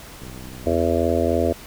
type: click train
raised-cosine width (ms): 3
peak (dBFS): -26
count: 34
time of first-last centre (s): 0.22-0.739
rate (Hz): 63.6
type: harmonic tone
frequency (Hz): 83.5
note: E2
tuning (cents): +23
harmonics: 1 / 3 / 4 / 5 / 6 / 7 / 8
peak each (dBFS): -25 / -25 / -25 / -25 / -25 / -25 / -25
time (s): 0.66-1.53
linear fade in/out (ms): 10
effects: pink hiss -41 dBFS RMS until 1.66 s